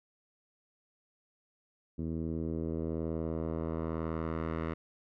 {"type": "tone with low-pass filter sweep", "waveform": "10% pulse", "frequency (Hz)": 81, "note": "E2", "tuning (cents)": -30, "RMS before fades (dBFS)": -35, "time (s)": [1.98, 4.74], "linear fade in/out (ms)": 10, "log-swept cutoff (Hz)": [270, 1800], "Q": 1.2, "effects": []}